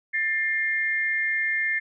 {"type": "tone pair together", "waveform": "sine", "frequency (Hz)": [1778.5, 2115], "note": ["A6", "C7"], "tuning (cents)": [18, 18], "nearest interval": "minor third", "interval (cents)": 300, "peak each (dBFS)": -25, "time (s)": [0.13, 1.8], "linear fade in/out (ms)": 20, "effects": []}